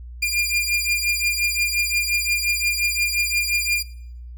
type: beating tone pair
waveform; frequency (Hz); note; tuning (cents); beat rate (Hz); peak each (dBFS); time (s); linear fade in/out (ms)
sawtooth; 2400 / 2405.7; D7 / D7; +37 / +41; 5.7; -19; 0.22-3.83; 10
effects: noise-tail reverb RT60 0.7 s tail -21 dB re dry + added 60 Hz sine -34 dBFS peak until 4.37 s